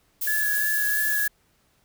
violet noise, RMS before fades -27 dBFS, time 0.21-1.28 s, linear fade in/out 10 ms
sine tone with vibrato, 1696 Hz, G#6, 36 cents sharp, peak -23 dBFS, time 0.27-1.28 s, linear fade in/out 5 ms, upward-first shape sine, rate 2.9 Hz, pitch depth 22 cents each way
effects pink hiss -65 dBFS RMS until 1.84 s

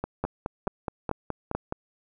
two click trains, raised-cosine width 1 ms, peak -13 / -15 dBFS, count 4 / 9, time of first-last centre 0.24-1.55 / 0.04-1.724 s, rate 2.29 / 4.75 Hz, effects none

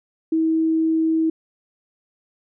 sine tone, 321.7 Hz, E4, 42 cents flat, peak -16 dBFS, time 0.32-1.3 s, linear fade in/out 5 ms, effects none

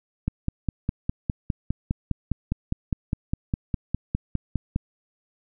click train, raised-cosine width 5 ms, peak -11 dBFS, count 23, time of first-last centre 0.28-4.761 s, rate 4.91 Hz, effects none

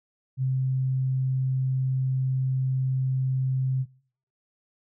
sine tone, 131 Hz, C3, 2 cents sharp, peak -22 dBFS, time 0.37-3.86 s, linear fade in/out 50 ms, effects noise-tail reverb RT60 0.6 s tail -25 dB re dry

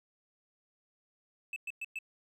triangle tone bursts, 2623 Hz, E7, 9 cents flat, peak -34 dBFS, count 4, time 1.53-1.988 s, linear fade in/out 2 ms, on 32 ms, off 110 ms, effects none

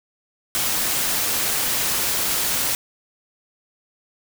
white noise, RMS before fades -22 dBFS, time 0.55-2.75 s, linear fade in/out 0 ms, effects none

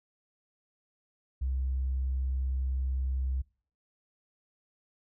triangle tone with tanh clipping, 65.41 Hz, C2, in tune, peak -28 dBFS, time 1.41-3.42 s, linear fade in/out 10 ms, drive 5 dB, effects noise-tail reverb RT60 0.5 s tail -26 dB re dry

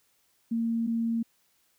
sine tone pair in turn, 229.6 / 229.6 Hz, A#3 / A#3, -26 / -26 cents, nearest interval unison, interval 0 cents, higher neither, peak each -25 dBFS, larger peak neither, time 0.51-0.87 / 0.87-1.23 s, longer neither, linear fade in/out 10 ms, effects white hiss -69 dBFS RMS until 1.78 s

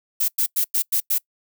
violet noise bursts, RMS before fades -20 dBFS, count 6, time 0.2-1.184 s, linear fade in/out 10 ms, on 84 ms, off 96 ms, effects noise-tail reverb RT60 0.1 s tail -25 dB re dry

